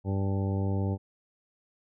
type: harmonic tone with a mistuned harmonic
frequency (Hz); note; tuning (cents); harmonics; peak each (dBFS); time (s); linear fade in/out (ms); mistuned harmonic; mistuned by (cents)
97.8; G2; -4; 1 / 2 / 3 / 4 / 5 / 6 / 8 / 9; -27 / -33 / -37 / -39 / -41 / -43 / -45 / -46; 0.04-0.98; 50; 9; -15
effects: none